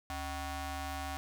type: ring-modulated tone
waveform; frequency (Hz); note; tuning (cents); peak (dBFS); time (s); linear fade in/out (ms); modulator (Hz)
sawtooth; 346.1; F4; -16; -30; 0.1-1.17; 0; 419
effects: none